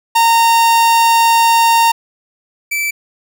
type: tone pair in turn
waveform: 45% pulse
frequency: 921 / 2321 Hz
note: A#5 / D7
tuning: -21 / -21 cents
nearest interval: octave + major third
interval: 1600 cents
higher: second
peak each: -8 / -15 dBFS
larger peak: first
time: 0.15-1.92 / 2.71-2.91 s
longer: first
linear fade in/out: 10 ms
effects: none